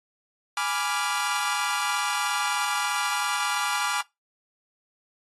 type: chord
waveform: sawtooth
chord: G# diminished seventh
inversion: none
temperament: equal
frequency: 830.6 / 987.8 / 1174.7 / 1396.9 Hz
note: G#5 / B5 / D6 / F6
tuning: 0 / 0 / 0 / 0 cents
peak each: -27 / -28 / -26 / -27 dBFS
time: 0.57-4.01 s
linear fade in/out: 2 ms
effects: noise-tail reverb RT60 0.2 s tail -22 dB re dry + AAC 32 kbps